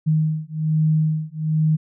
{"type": "beating tone pair", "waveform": "sine", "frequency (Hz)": [155.56, 156.76], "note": ["D#3", "D#3"], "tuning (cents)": [0, 13], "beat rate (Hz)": 1.2, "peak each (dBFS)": -20, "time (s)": [0.06, 1.77], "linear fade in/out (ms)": 20, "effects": []}